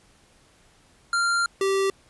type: tone pair in turn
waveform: square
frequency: 1388 / 389.3 Hz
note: F6 / G4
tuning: -11 / -12 cents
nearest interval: octave + minor seventh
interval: 2201 cents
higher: first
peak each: -21 dBFS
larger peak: neither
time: 1.13-1.46 / 1.61-1.9 s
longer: first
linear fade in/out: 2 ms
effects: pink hiss -58 dBFS RMS until 2.09 s + resampled to 24000 Hz